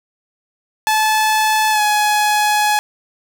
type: tone with pitch glide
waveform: sawtooth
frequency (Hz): 866 to 841.3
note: A5 to G#5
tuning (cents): -28 to +22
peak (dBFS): -9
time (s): 0.87-2.79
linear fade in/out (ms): 0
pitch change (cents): -50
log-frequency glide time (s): 1.71-1.81
effects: none